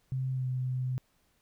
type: tone with pitch glide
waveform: sine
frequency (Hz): 130.81 to 127.97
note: C3 to C3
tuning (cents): 0 to -38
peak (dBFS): -29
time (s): 0.12-0.98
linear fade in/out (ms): 0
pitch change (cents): -38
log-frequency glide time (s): 0.32-0.47
effects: pink hiss -71 dBFS RMS until 1.41 s